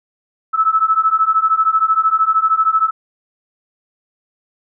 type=beating tone pair; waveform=sine; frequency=1299 / 1312 Hz; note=E6 / E6; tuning=-26 / -9 cents; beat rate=13 Hz; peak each=-15 / -14 dBFS; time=0.53-2.91 s; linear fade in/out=20 ms; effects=none